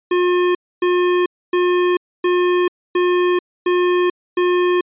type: tone bursts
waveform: square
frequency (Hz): 357.5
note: F4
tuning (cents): +41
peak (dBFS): -14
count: 7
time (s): 0.11-4.81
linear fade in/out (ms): 5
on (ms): 440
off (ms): 270
effects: resampled to 8000 Hz